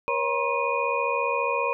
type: tone cluster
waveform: sine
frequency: 478.2 / 553 / 956 / 1068 / 2466 Hz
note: A#4 / C#5 / A#5 / C6 / D#7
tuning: +44 / -4 / +43 / +35 / -16 cents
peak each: -29 dBFS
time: 0.08-1.73 s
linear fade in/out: 0 ms
effects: none